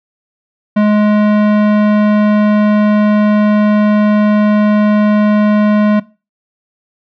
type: tone with tanh clipping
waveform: sine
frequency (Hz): 210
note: G#3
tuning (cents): +19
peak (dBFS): -9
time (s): 0.76-6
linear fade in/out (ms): 10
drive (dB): 18
effects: noise-tail reverb RT60 0.3 s tail -20 dB re dry